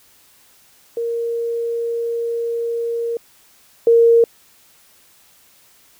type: tone pair in turn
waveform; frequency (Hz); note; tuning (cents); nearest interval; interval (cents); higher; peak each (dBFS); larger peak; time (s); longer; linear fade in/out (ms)
sine; 466.2 / 464.1; A#4 / A#4; 0 / -8; unison; 8; first; -19 / -8; second; 0.97-3.17 / 3.87-4.24; first; 2
effects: white hiss -52 dBFS RMS until 5.99 s

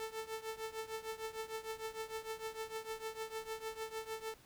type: tone with tremolo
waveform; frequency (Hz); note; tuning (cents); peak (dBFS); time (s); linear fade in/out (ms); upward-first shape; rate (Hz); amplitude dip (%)
sawtooth; 442.4; A4; +9; -34; 0-4.34; 0; triangle; 6.6; 90
effects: pink hiss -63 dBFS RMS until 4.45 s

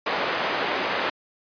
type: band-pass noise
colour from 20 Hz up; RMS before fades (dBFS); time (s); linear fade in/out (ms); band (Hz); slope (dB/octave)
pink; -26; 0.06-1.1; 5; 440 to 2900; 12
effects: resampled to 11025 Hz

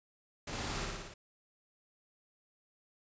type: noise with echo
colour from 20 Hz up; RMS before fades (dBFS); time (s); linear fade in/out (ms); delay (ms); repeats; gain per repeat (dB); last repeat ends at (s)
pink; -41; 0.47-0.85; 5; 58; 5; -2; 1.14
effects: resampled to 16000 Hz

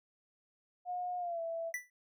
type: tone with pitch glide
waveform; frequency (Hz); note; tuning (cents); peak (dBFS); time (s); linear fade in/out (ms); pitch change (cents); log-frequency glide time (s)
sine; 719 to 663.1; F#5 to E5; -50 to +10; -35; 0.85-1.73; 50; -140; 1.18-1.41
type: tone with exponential decay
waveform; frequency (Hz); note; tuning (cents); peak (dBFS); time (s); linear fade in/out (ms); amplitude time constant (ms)
square; 1975.5; B6; 0; -33; 1.74-1.9; 2; 33
effects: noise-tail reverb RT60 0.1 s tail -26 dB re dry

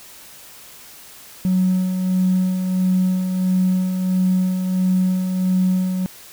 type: tone with tremolo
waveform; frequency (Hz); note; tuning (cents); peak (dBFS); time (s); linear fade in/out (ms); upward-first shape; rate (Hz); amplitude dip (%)
triangle; 185; F#3; 0; -10; 1.45-6.06; 0; sine; 1.5; 55
effects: tanh soft clip ceiling -11 dBFS + white hiss -42 dBFS RMS until 6.32 s

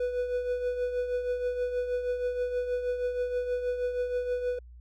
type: tone with tremolo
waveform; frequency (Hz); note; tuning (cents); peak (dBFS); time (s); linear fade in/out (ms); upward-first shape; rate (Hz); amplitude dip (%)
triangle; 493.9; B4; 0; -23; 0-4.59; 5; triangle; 6.3; 60
effects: added 60 Hz sine -46 dBFS peak until 4.8 s

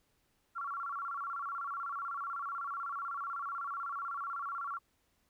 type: tone with vibrato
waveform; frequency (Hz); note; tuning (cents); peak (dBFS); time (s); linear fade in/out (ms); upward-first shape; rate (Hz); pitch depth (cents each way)
sine; 1244.5; D#6; 0; -36; 0.55-4.79; 20; square; 16; 170
effects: pink hiss -75 dBFS RMS until 5.29 s

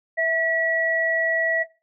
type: tone pair together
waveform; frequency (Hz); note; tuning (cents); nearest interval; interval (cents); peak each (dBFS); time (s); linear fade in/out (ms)
sine; 657 / 1935; E5 / B6; -6 / -36; octave + perfect fifth; 1870; -22; 0.17-1.64; 20
effects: noise-tail reverb RT60 0.3 s tail -17 dB re dry

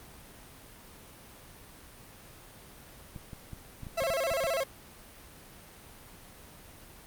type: clicks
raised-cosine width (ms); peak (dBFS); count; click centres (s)
5; -29; 9; 3.162 / 3.332 / 3.533 / 3.833 / 3.868 / 4.021 / 4.102 / 4.316 / 4.442
type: tone with vibrato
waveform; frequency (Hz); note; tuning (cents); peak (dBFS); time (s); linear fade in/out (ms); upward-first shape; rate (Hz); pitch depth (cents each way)
40% pulse; 600; D5; +37; -27; 3.97-4.64; 10; square; 15; 180
effects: pink hiss -51 dBFS RMS until 7.06 s + Opus 32 kbps

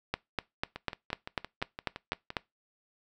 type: two click trains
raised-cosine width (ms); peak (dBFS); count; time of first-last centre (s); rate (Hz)
0.3; -22 / -13; 10 / 10; 0.76-2.304 / 0.14-2.368; 5.83 / 4.04
effects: noise-tail reverb RT60 0.2 s tail -22 dB re dry

